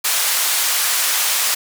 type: band-pass noise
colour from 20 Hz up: white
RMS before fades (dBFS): -18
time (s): 0.04-1.55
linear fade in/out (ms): 10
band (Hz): 820 to 14000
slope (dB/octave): 12
effects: none